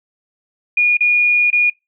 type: tone with dropouts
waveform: sine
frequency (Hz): 2440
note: D#7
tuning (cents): -34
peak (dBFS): -10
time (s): 0.77-1.7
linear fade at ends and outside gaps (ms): 5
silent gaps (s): 0.971-1.006 / 1.504-1.528
effects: noise-tail reverb RT60 0.2 s tail -25 dB re dry